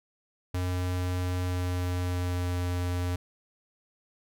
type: tone with pitch glide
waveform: square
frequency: 90.4 to 89.05 Hz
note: F#2 to F2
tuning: -40 to +34 cents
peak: -28 dBFS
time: 0.54-3.16 s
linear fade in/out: 5 ms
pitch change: -26 cents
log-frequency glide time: 1.39-2.56 s
effects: none